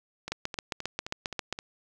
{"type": "two click trains", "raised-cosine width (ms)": 0.2, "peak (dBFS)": [-19, -13], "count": [6, 10], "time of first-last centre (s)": [[0.28, 1.589], [0.32, 1.526]], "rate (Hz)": [3.82, 7.46], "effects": []}